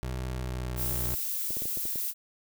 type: tone with pitch glide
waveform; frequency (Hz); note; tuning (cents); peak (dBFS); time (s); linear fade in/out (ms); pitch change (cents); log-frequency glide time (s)
25% pulse; 63.3 to 61.29; B1 to B1; +43 to -13; -28; 0.03-1.15; 0; -56; 0.31-0.95
type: noise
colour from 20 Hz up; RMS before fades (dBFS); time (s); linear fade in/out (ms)
violet; -32; 0.76-2.14; 50
type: clicks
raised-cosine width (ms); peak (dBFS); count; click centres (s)
2; -27; 8; 0.919 / 1.506 / 1.57 / 1.621 / 1.656 / 1.773 / 1.854 / 1.958
effects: none